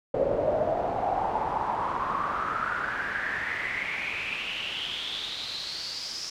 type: noise with band-pass filter sweep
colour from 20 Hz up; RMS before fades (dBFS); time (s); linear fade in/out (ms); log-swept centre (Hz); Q
brown; -30; 0.14-6.3; 5; 530 to 5400; 6.9
effects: none